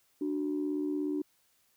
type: tone pair together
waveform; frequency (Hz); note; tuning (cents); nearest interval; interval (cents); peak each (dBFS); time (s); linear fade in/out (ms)
sine; 295.7 / 372.5; D4 / F#4; +12 / +12; major third; 400; -30 / -35; 0.21-1.22; 5
effects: tanh soft clip ceiling -23 dBFS + white hiss -70 dBFS RMS until 1.76 s